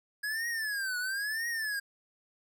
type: tone with vibrato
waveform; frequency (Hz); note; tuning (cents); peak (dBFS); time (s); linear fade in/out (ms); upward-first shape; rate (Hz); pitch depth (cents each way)
square; 1661.2; G#6; 0; -32; 0.23-1.8; 10; triangle; 1; 230
effects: none